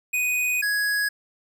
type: tone pair in turn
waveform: square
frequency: 2489 / 1667 Hz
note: D#7 / G#6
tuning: 0 / +6 cents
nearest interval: perfect fifth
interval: 694 cents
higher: first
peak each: -22 dBFS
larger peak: neither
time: 0.13-0.62 / 0.62-1.09 s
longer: first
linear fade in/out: 10 ms
effects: none